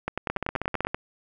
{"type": "two click trains", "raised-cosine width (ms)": 0.5, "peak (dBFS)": [-12, -12], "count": [10, 10], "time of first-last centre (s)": [[0.3, 0.87], [0.08, 0.945]], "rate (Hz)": [15.8, 10.4], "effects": []}